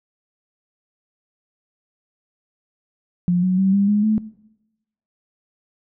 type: tone with pitch steps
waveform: sine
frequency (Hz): 177.1 / 184.3 / 191.79 / 199.59 / 207.7 / 216.2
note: F3 / F#3 / G3 / G3 / G#3 / A3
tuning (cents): +24 / -7 / -38 / +31 / 0 / -30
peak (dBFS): -14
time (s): 3.28-4.18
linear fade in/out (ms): 0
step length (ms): 150
effects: noise-tail reverb RT60 0.9 s tail -20 dB re dry